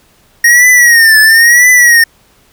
square tone with vibrato, 1864.7 Hz, A#6, in tune, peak -3 dBFS, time 0.44-2.04 s, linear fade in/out 5 ms, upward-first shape triangle, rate 0.99 Hz, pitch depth 130 cents each way, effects pink hiss -48 dBFS RMS until 2.52 s

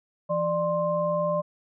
sine tone cluster, 169 / 595 / 1051 Hz, E3 / D5 / C6, +43 / +22 / +7 cents, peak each -31 / -24 / -30 dBFS, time 0.29-1.42 s, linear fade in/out 20 ms, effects none

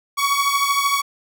sawtooth beating tone pair, 1120 / 1133 Hz, C#6 / C#6, +18 / +37 cents, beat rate 13 Hz, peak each -15 / -18 dBFS, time 0.17-1.02 s, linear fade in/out 20 ms, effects none

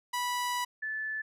sawtooth / sine tone pair in turn, 982 / 1742.2 Hz, B5 / A6, -10 / -18 cents, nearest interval minor seventh, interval 992 cents, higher second, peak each -26 / -32 dBFS, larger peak first, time 0.13-0.65 / 0.82-1.22 s, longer first, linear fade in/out 10 ms, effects resampled to 32000 Hz

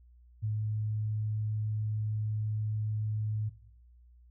sine tone, 107.4 Hz, A2, 41 cents flat, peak -29 dBFS, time 0.42-3.5 s, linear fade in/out 20 ms, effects noise-tail reverb RT60 0.8 s tail -18 dB re dry + added 60 Hz sine -55 dBFS peak until 4.3 s

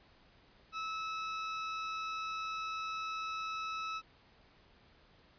sawtooth tone, 1301 Hz, E6, 23 cents flat, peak -33 dBFS, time 0.72-4.02 s, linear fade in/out 50 ms, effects pink hiss -64 dBFS RMS until 5.38 s + resampled to 11025 Hz

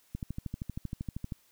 click train, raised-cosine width 5 ms, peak -23 dBFS, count 16, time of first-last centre 0.15-1.322 s, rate 12.8 Hz, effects white hiss -66 dBFS RMS until 1.51 s

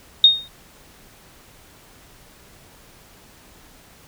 sine tone with exponential decay, 3706 Hz, A#7, 11 cents flat, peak -4 dBFS, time 0.24-0.48 s, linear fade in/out 2 ms, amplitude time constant 52 ms, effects pink hiss -49 dBFS RMS until 4.07 s

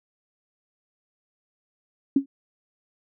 sine tone with exponential decay, 274.9 Hz, C#4, 14 cents flat, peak -12 dBFS, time 2.16-2.26 s, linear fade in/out 5 ms, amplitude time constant 21 ms, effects none

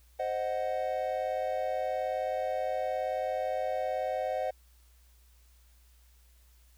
triangle chord, C diminished, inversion none, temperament equal, 523.3 / 622.3 / 740 Hz, C5 / Eb5 / Gb5, 0 / 0 / 0 cents, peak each -32 dBFS, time 0.19-4.51 s, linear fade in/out 10 ms, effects added 60 Hz sine -58 dBFS peak until 6.77 s + white hiss -67 dBFS RMS until 6.77 s

